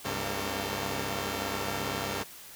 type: tone cluster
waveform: 5% pulse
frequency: 68.1 / 98.5 / 135.1 / 231 / 450.5 Hz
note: C#2 / G2 / C#3 / A#3 / A4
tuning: -30 / +9 / -44 / -16 / +41 cents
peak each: -28 / -24 / -28 / -27 / -26 dBFS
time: 0.04-2.24 s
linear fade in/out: 20 ms
effects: white hiss -48 dBFS RMS until 2.55 s